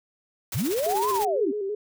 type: noise with tremolo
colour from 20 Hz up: white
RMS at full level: -32 dBFS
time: 0.52-1.25 s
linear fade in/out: 2 ms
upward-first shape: sine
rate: 16 Hz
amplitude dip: 60%
type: linear two-way sweep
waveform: sine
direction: up then down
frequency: 75.6 to 1077 to 234.1 Hz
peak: -23 dBFS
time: 0.54-1.52 s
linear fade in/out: 20 ms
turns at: 1.1 s
type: tone with vibrato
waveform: sine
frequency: 404.6 Hz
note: G#4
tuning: 45 cents flat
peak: -26 dBFS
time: 0.86-1.75 s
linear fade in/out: 5 ms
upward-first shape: square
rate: 6 Hz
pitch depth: 62 cents each way
effects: none